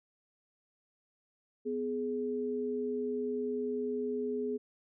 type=tone pair together; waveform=sine; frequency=250.4 / 420 Hz; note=B3 / G#4; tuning=+24 / +19 cents; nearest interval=major sixth; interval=895 cents; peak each=-36 / -33 dBFS; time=1.65-4.58 s; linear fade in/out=20 ms; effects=none